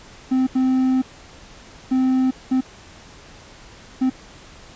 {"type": "tone bursts at uneven times", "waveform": "triangle", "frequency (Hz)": 259.4, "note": "C4", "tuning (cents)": -15, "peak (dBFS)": -13, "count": 5, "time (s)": [[0.31, 0.47], [0.55, 1.02], [1.91, 2.31], [2.51, 2.61], [4.01, 4.1]], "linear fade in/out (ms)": 10, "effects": ["pink hiss -44 dBFS RMS until 4.75 s", "resampled to 16000 Hz"]}